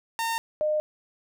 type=tone pair in turn; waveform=sawtooth / sine; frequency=913 / 609.7 Hz; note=A#5 / D#5; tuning=-36 / -35 cents; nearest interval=perfect fifth; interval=699 cents; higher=first; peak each=-22 dBFS; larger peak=neither; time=0.19-0.38 / 0.61-0.8 s; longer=neither; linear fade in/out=0 ms; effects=none